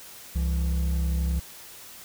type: tone pair together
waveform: triangle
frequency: 66.4 / 167.42 Hz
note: C2 / E3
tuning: +26 / +27 cents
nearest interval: octave + major third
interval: 1601 cents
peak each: -21 / -30 dBFS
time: 0.35-1.4 s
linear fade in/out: 10 ms
effects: white hiss -45 dBFS RMS until 2.04 s